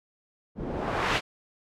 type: noise with low-pass filter sweep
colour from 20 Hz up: white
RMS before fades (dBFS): -29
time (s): 0.55-1.21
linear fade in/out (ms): 50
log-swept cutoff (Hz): 260 to 2900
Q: 0.87
effects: none